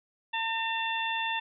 harmonic tone with a mistuned harmonic, 905 Hz, A5, 48 cents sharp, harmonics 1 / 2 / 3 / 4, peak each -32 / -34 / -34 / -36 dBFS, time 0.33-1.4 s, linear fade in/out 10 ms, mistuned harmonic 4, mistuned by -47 cents, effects none

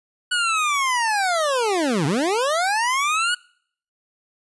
25% pulse linear two-way sweep, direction down then up, 1480 to 130.81 to 1480 Hz, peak -15 dBFS, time 0.31-3.35 s, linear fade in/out 10 ms, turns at 2.06 s, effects noise-tail reverb RT60 0.6 s tail -25 dB re dry + resampled to 24000 Hz

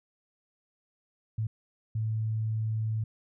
sine tone bursts at uneven times, 110 Hz, A2, in tune, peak -27 dBFS, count 2, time 1.38-1.47 / 1.95-3.04 s, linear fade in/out 5 ms, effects none

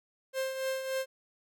45% pulse tone with tremolo, 528 Hz, C5, 16 cents sharp, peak -29 dBFS, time 0.33-1.06 s, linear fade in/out 50 ms, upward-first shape triangle, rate 3.5 Hz, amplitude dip 60%, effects none

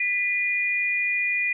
sine tone pair together, 1989 / 2432 Hz, B6 / D#7, +12 / -40 cents, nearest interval minor third, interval 348 cents, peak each -26 / -23 dBFS, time 0-1.53 s, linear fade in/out 5 ms, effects none

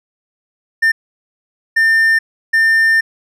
triangle tone bursts at uneven times, 1800 Hz, A6, 39 cents sharp, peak -7 dBFS, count 3, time 0.82-0.92 / 1.76-2.19 / 2.53-3.01 s, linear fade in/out 10 ms, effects none

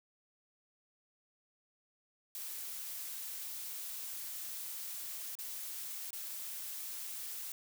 blue noise with dropouts, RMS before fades -43 dBFS, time 2.35-7.52 s, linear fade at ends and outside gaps 1 ms, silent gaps 5.353-5.388 / 6.106-6.13 s, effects none

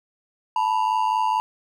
triangle ring-modulated tone, 932.3 Hz, A#5, in tune, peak -14 dBFS, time 0.56-1.4 s, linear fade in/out 0 ms, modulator 52.2 Hz, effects none

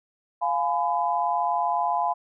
sine chord, F diminished, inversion none, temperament just, 698.5 / 838.1 / 1005.8 Hz, F5 / Ab5 / Cb6, 0 / +16 / +31 cents, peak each -26 dBFS, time 0.41-2.14 s, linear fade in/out 20 ms, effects none

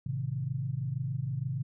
sine chord, A diminished, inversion none, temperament just, 110 / 132 / 158.4 Hz, A2 / C3 / Eb3, 0 / +16 / +31 cents, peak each -37 / -32 / -38 dBFS, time 0.06-1.63 s, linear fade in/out 5 ms, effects none

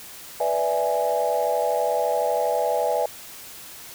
sine chord, E dominant seventh, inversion second, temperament equal, 493.9 / 587.3 / 659.3 / 830.6 Hz, B4 / D5 / E5 / G#5, 0 / 0 / 0 / 0 cents, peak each -25 dBFS, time 0.4-3.06 s, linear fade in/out 5 ms, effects tanh soft clip ceiling -11 dBFS + white hiss -41 dBFS RMS until 3.94 s

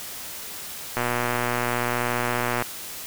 click train, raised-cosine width 0.5 ms, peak -9 dBFS, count 201, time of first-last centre 0.97-2.623 s, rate 121 Hz, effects white hiss -36 dBFS RMS until 3.06 s

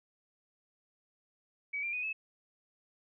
sine tone with pitch steps, 2273 / 2376 / 2484 / 2597 Hz, C#7 / D7 / D#7 / E7, +43 / +20 / -3 / -26 cents, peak -33 dBFS, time 1.73-2.13 s, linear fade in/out 10 ms, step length 100 ms, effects none

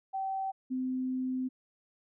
sine tone pair in turn, 771 / 257.3 Hz, G5 / C4, -29 / -29 cents, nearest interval octave + perfect fifth, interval 1900 cents, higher first, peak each -31 / -30 dBFS, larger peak second, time 0.13-0.52 / 0.7-1.49 s, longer second, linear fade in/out 20 ms, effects none

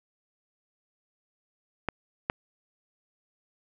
clicks, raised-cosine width 0.5 ms, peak -12 / -10 dBFS, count 2, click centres 1.887 / 2.299 s, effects none

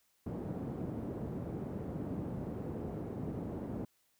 pink band-pass noise, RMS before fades -40 dBFS, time 0.26-3.85 s, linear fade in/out 5 ms, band 110 to 410 Hz, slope 12 dB/octave, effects white hiss -74 dBFS RMS until 4.19 s

